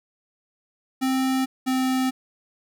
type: tone pair in turn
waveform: square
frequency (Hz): 262.4 / 259.5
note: C4 / C4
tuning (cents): +5 / -14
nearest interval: unison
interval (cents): 19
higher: first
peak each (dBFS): -21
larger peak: neither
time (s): 1.01-1.46 / 1.66-2.11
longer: neither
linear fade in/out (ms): 20
effects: none

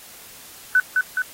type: tone with echo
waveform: sine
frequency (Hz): 1500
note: F#6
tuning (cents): +23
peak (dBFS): -12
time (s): 0.75-0.8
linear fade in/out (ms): 2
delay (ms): 210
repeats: 2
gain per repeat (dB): -3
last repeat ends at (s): 1.22
effects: white hiss -43 dBFS RMS until 1.33 s + AAC 48 kbps

